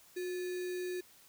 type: tone with sample-and-hold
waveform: sine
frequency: 361.8 Hz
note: F#4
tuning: 39 cents flat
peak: -35 dBFS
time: 0.16-1.01 s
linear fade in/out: 10 ms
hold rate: 2100 Hz
effects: white hiss -61 dBFS RMS until 1.28 s